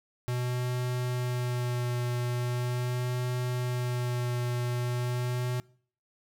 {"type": "tone with vibrato", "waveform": "square", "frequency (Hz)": 123.3, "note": "B2", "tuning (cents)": -2, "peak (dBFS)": -29, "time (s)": [0.28, 5.6], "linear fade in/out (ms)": 0, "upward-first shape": "sine", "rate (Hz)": 0.41, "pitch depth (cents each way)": 17, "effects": ["noise-tail reverb RT60 0.5 s tail -23 dB re dry"]}